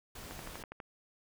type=noise; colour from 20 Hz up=pink; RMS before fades=-47 dBFS; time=0.15-0.63 s; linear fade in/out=5 ms
type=click train; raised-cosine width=0.5 ms; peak=-28 dBFS; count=7; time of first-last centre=0.31-0.802 s; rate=12.2 Hz
effects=none